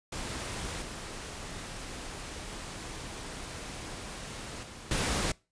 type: noise with level steps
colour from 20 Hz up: pink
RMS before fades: -37 / -41 / -46 / -30 dBFS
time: 0.12-5.32 s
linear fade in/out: 5 ms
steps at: 0.82 / 4.63 / 4.91 s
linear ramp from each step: 2 ms
effects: noise-tail reverb RT60 0.3 s tail -24 dB re dry + resampled to 22050 Hz